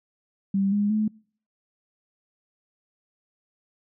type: tone with pitch steps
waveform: sine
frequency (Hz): 196 / 205.2 / 214.7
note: G3 / G#3 / A3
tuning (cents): 0 / -21 / -42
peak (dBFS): -20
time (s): 0.54-1.08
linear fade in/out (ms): 5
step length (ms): 180
effects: noise-tail reverb RT60 0.5 s tail -26 dB re dry